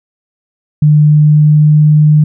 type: tone with pitch glide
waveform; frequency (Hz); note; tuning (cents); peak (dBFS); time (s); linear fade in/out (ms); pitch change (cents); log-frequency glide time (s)
sine; 150.3 to 151.52; D3 to D#3; +40 to -46; -3; 0.82-2.24; 5; +14; 0.99-1.84
effects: none